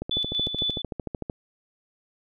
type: click train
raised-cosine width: 2 ms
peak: -17 dBFS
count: 18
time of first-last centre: 0.02-1.298 s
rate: 13.3 Hz
type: tone with tremolo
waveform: sine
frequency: 3480 Hz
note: A7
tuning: 20 cents flat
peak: -23 dBFS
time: 0.11-0.82 s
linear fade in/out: 5 ms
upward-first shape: square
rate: 4.2 Hz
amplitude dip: 55%
effects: none